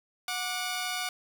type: tone pair together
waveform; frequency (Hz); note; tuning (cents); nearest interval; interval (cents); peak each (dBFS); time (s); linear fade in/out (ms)
10% pulse; 731 / 1174.7; F#5 / D6; -21 / 0; minor sixth; 821; -24 / -27; 0.28-1.09; 2
effects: none